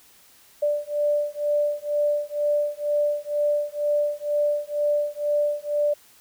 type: beating tone pair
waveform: sine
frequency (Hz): 587.3 / 589.4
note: D5 / D5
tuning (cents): 0 / +6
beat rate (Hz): 2.1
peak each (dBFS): -24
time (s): 0.62-5.94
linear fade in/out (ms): 10
effects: white hiss -54 dBFS RMS until 6.2 s